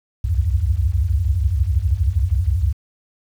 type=tone cluster; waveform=sine; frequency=62.8 / 69.4 / 82.4 / 94.8 Hz; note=B1 / C#2 / E2 / F#2; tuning=+30 / +3 / 0 / +43 cents; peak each=-21 dBFS; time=0.24-2.73 s; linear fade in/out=10 ms; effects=8-bit